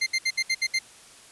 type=tone bursts; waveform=25% pulse; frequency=2093 Hz; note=C7; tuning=in tune; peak=-18 dBFS; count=7; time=0.01-0.791 s; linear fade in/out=10 ms; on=55 ms; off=66 ms; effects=white hiss -50 dBFS RMS until 1.31 s + resampled to 24000 Hz